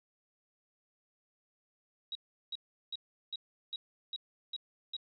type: tone bursts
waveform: sine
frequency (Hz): 3839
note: B7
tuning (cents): -50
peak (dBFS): -36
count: 8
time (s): 2.12-4.966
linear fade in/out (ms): 2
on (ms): 32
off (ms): 370
effects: none